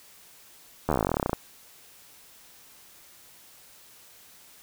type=slowing click train; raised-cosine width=1 ms; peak=-10 dBFS; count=21; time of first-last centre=0.89-1.331 s; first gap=12 ms; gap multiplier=1.06; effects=white hiss -53 dBFS RMS until 4.62 s